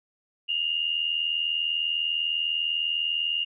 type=tone pair together; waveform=sine; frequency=2794 / 2874 Hz; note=F7 / F7; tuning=0 / +49 cents; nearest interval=unison; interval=49 cents; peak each=-27 dBFS; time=0.48-3.45 s; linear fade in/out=20 ms; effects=none